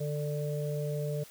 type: harmonic tone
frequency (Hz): 147.8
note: D3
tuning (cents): +11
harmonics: 1 / 3 / 4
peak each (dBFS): -32 / -37 / -38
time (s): 0-1.24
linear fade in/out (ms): 10
effects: white hiss -53 dBFS RMS until 1.3 s